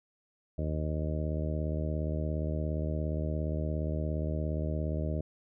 harmonic tone, 77.2 Hz, D#2, 13 cents flat, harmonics 1 / 2 / 3 / 4 / 5 / 6 / 7 / 8, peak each -32 / -35 / -41 / -41 / -44 / -46 / -44 / -41 dBFS, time 0.58-5.21 s, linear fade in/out 5 ms, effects none

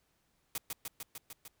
white noise with echo, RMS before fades -37 dBFS, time 0.55-0.58 s, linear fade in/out 2 ms, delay 150 ms, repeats 6, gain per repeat -2 dB, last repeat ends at 1.48 s, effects pink hiss -75 dBFS RMS until 1.6 s

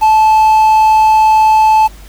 triangle tone with quantisation, 871 Hz, A5, 18 cents flat, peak -3 dBFS, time 0.01-1.88 s, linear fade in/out 20 ms, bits 5, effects added 50 Hz sine -32 dBFS peak until 2.08 s + pink hiss -40 dBFS RMS until 2.08 s

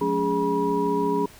sine tone cluster, 179.5 / 213.6 / 280 / 413.3 / 968 Hz, F3 / G#3 / C#4 / G#4 / B5, +48 / +49 / +18 / -8 / -35 cents, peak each -30 / -33 / -27 / -24 / -26 dBFS, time 0.01-1.26 s, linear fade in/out 5 ms, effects pink hiss -48 dBFS RMS until 1.39 s

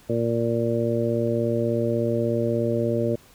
harmonic tone, 116.54 Hz, A#2, in tune, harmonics 1 / 2 / 3 / 4 / 5, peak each -27 / -27 / -27 / -27 / -27 dBFS, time 0.09-3.16 s, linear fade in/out 10 ms, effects pink hiss -53 dBFS RMS until 3.34 s

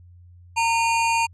square tone pair together, 919 / 2439 Hz, A#5 / D#7, -25 / -35 cents, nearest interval octave + perfect fourth, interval 1690 cents, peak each -20 / -26 dBFS, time 0.56-1.27 s, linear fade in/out 20 ms, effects added 88 Hz sine -45 dBFS peak until 1.33 s + resampled to 22050 Hz

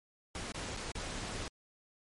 pink noise with dropouts, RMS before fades -40 dBFS, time 0.35-1.48 s, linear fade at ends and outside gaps 1 ms, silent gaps 0.52-0.545 / 0.766-0.771 / 0.917-0.952 s, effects low-pass 9000 Hz 12 dB/octave + MP3 48 kbps

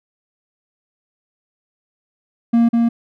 triangle tone with echo, 233.1 Hz, A#3, in tune, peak -8 dBFS, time 2.53-2.69 s, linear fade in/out 10 ms, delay 200 ms, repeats 1, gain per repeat -2 dB, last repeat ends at 2.89 s, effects none

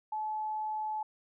sine tone, 861 Hz, A5, 38 cents flat, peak -32 dBFS, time 0.12-1.03 s, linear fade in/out 5 ms, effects none

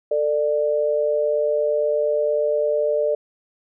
sine tone pair together, 445.5 / 594 Hz, A4 / D5, +22 / +20 cents, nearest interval perfect fourth, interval 498 cents, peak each -22 / -19 dBFS, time 0.11-3.15 s, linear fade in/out 5 ms, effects none

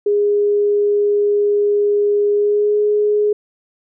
sine tone with pitch glide, 411.3 to 418 Hz, G#4 to G#4, -17 to +11 cents, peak -12 dBFS, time 0.06-3.33 s, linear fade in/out 5 ms, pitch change +28 cents, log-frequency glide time 2.32-2.77 s, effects none

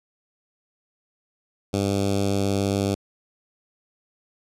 10% pulse tone with notch filter, 99.2 Hz, G2, 21 cents sharp, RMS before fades -23 dBFS, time 1.73-2.95 s, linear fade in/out 10 ms, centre 1700 Hz, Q 0.71, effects low-pass 10000 Hz 12 dB/octave

